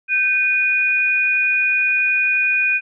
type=tone pair together; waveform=sine; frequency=1551 / 2462 Hz; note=G6 / D#7; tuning=-19 / -19 cents; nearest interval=minor sixth; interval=800 cents; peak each=-22 / -15 dBFS; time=0.08-2.81 s; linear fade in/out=50 ms; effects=none